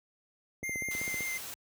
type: tone with vibrato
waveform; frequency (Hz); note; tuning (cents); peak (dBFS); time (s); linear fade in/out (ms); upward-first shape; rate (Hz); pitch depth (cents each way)
square; 2093; C7; 0; -34; 0.63-1.38; 10; sine; 5.3; 16
type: click train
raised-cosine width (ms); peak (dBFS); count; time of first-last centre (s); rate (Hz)
2; -28; 10; 0.63-1.207; 15.6
type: noise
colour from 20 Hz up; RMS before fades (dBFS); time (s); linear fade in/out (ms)
white; -42; 0.91-1.54; 0
effects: high-pass 60 Hz 12 dB/octave